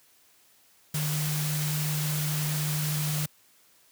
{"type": "tone in noise", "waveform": "sine", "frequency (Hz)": 151.3, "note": "D#3", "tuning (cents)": -48, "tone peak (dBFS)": -27, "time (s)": [0.94, 3.26], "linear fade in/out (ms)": 5, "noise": "white", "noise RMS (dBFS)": -33, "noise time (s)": [0.94, 3.26], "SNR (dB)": 3, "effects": ["white hiss -61 dBFS RMS until 3.91 s", "high-pass 80 Hz 12 dB/octave"]}